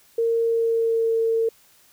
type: tone with pitch glide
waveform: sine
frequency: 459.8 to 453.2 Hz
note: A#4 to A#4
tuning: -24 to -49 cents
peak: -18 dBFS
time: 0.18-1.49 s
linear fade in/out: 5 ms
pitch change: -25 cents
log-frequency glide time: 0.43-1.17 s
effects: white hiss -56 dBFS RMS until 1.92 s